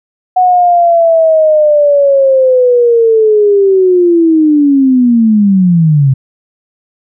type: linear sweep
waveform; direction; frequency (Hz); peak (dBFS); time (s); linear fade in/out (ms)
sine; down; 739 to 129.9; -4; 0.36-6.14; 10
effects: none